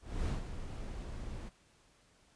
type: noise with ADSR envelope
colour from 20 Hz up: brown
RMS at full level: -33 dBFS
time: 0.01-1.5 s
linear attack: 270 ms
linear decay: 140 ms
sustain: -9 dB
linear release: 24 ms
effects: pink hiss -67 dBFS RMS until 2.35 s + resampled to 22050 Hz